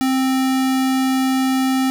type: tone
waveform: square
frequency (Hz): 262.6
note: C4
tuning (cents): +6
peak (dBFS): -16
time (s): 0.01-1.9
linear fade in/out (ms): 0
effects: none